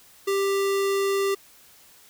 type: tone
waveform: square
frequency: 394.1 Hz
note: G4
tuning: 9 cents sharp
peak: -22 dBFS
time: 0.27-1.35 s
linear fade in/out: 10 ms
effects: white hiss -53 dBFS RMS until 2.09 s